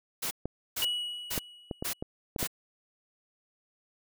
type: noise bursts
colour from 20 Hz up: white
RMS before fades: -33 dBFS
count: 5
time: 0.22-2.475 s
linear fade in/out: 10 ms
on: 91 ms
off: 450 ms
type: clicks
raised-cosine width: 2 ms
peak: -19 dBFS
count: 7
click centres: 0.456 / 1.378 / 1.712 / 1.825 / 2.025 / 2.362 / 2.428 s
type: tone with exponential decay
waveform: triangle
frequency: 2924 Hz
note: F#7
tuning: 21 cents flat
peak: -24 dBFS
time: 0.82-2.02 s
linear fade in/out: 1 ms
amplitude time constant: 260 ms
effects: none